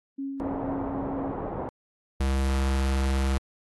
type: tone with tremolo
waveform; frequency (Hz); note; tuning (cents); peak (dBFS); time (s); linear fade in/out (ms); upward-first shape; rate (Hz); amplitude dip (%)
sine; 274.1; C#4; -19; -29; 0.18-1.32; 10; sine; 4.1; 30
type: low-pass noise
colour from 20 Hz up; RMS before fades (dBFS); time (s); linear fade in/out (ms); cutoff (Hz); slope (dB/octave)
white; -33; 0.4-1.69; 0; 870; 24
type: tone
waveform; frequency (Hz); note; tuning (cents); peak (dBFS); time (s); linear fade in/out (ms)
square; 67; C2; +42; -23; 2.2-3.38; 5
effects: AAC 32 kbps